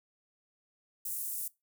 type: high-pass noise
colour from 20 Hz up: pink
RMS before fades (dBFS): -37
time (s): 1.05-1.48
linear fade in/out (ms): 5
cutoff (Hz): 9100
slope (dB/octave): 24
effects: noise-tail reverb RT60 0.2 s tail -20 dB re dry